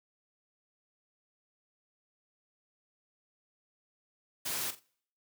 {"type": "noise with echo", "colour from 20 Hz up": "white", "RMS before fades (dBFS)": -35, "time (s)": [4.45, 4.71], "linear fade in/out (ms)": 10, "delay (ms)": 44, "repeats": 2, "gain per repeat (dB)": -12, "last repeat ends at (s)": 4.798, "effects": ["noise-tail reverb RT60 0.6 s tail -25 dB re dry", "high-pass 100 Hz 12 dB/octave"]}